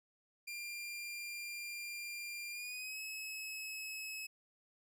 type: tone with pitch glide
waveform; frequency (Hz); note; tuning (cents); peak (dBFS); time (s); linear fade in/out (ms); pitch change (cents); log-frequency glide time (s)
sawtooth; 2391 to 2577; D7 to E7; +30 to -40; -39; 0.47-4.27; 10; +130; 2.51-3
effects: none